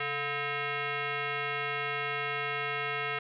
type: tone with frequency modulation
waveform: sine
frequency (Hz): 440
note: A4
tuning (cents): 0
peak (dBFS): -30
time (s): 0-3.19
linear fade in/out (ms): 5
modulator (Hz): 576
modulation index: 4.3
effects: none